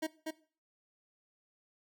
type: tone with echo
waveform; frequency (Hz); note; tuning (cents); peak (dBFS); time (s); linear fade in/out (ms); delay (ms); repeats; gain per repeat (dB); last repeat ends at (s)
25% pulse; 316.2; D#4; +28; -29; 0.02-0.07; 10; 240; 1; -3; 0.31
effects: noise-tail reverb RT60 0.4 s tail -18 dB re dry